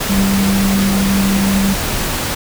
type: tone in noise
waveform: sine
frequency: 196 Hz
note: G3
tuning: in tune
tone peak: -12 dBFS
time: 0.09-1.74 s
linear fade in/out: 10 ms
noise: pink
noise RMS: -19 dBFS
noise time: 0-2.35 s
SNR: +4 dB
effects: none